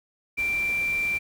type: tone in noise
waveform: sine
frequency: 2355 Hz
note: D7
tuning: 4 cents sharp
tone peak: -23 dBFS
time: 0.37-1.19 s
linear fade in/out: 20 ms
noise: pink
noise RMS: -41 dBFS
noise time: 0.37-1.19 s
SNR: +15 dB
effects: none